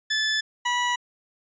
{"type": "tone pair in turn", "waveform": "20% pulse", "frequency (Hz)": [1738, 975.4], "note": ["A6", "B5"], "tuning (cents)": [-22, -22], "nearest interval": "minor seventh", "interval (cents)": 1000, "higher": "first", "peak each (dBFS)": -17, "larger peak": "neither", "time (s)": [[0.1, 0.41], [0.65, 0.96]], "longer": "neither", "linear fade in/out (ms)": 10, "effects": ["resampled to 16000 Hz"]}